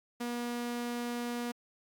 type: tone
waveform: sawtooth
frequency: 240 Hz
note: B3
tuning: 49 cents flat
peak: -30 dBFS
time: 0.2-1.52 s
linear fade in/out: 10 ms
effects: Opus 48 kbps